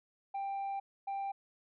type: tone bursts at uneven times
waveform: sine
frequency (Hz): 789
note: G5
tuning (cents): +11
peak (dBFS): -32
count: 2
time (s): 0.34-0.8 / 1.07-1.32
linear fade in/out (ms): 10
effects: tanh soft clip ceiling -34 dBFS